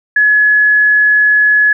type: tone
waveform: sine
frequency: 1697 Hz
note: G#6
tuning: 37 cents sharp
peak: -6 dBFS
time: 0.16-1.73 s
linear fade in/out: 5 ms
effects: none